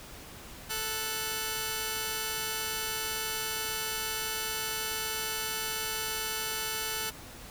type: tone pair together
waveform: 5% pulse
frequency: 440 / 1480 Hz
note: A4 / F#6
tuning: 0 / 0 cents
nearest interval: octave + major sixth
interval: 2100 cents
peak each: -23 dBFS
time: 0.69-7.11 s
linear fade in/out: 20 ms
effects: pink hiss -47 dBFS RMS until 7.5 s